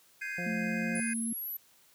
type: chord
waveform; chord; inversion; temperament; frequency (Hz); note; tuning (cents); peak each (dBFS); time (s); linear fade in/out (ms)
triangle; Ab major seventh; third; equal; 1568 / 1661.2 / 2093 / 2489; G6 / Ab6 / C7 / Eb7; 0 / 0 / 0 / 0; -39; 0.21-1.14; 10
type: harmonic tone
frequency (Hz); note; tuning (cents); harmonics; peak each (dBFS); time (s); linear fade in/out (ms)
176.3; F3; +17; 1 / 2 / 3 / 4; -37 / -46 / -42 / -46; 0.38-1; 2
type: tone with pitch glide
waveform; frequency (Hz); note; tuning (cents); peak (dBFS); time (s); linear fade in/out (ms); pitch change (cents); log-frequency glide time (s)
sine; 220 to 228; A3 to A#3; 0 to -38; -32; 0.46-1.33; 5; +62; 0.65-0.95
type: linear sweep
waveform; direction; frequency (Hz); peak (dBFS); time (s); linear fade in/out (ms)
sine; up; 9910 to 11990; -35; 0.95-1.57; 5
effects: white hiss -63 dBFS RMS until 1.94 s + high-pass 60 Hz 12 dB/octave